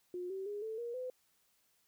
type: tone with pitch steps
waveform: sine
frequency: 358.4 / 384.1 / 411.7 / 441.2 / 472.9 / 506.9 Hz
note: F4 / G4 / G#4 / A4 / A#4 / B4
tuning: +45 / -35 / -15 / +5 / +25 / +45 cents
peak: -38 dBFS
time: 0.14-1.1 s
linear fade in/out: 2 ms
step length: 160 ms
effects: white hiss -74 dBFS RMS until 1.87 s